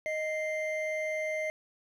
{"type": "tone pair together", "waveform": "triangle", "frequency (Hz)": [622.3, 2093], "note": ["D#5", "C7"], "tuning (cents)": [0, 0], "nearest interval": "octave + major sixth", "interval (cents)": 2100, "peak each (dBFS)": [-30, -33], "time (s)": [0.06, 1.5], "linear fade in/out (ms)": 0, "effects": []}